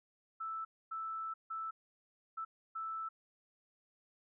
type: tone bursts at uneven times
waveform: sine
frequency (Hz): 1318.5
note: E6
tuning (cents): 0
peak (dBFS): -38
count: 5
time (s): 0.4-0.65 / 0.91-1.34 / 1.5-1.71 / 2.37-2.45 / 2.75-3.09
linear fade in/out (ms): 10
effects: none